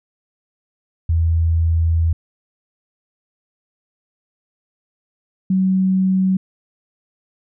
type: tone pair in turn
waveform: sine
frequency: 82.41 / 188.46 Hz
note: E2 / F#3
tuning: 0 / +32 cents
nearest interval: octave + major second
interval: 1432 cents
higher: second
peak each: -13 dBFS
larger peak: neither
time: 1.09-2.13 / 5.5-6.37 s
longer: first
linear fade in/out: 5 ms
effects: none